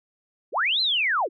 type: linear two-way sweep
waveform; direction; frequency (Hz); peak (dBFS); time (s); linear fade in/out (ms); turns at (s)
sine; up then down; 272.1 to 4186 to 272.1; -20; 0.52-1.29; 50; 0.81
effects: none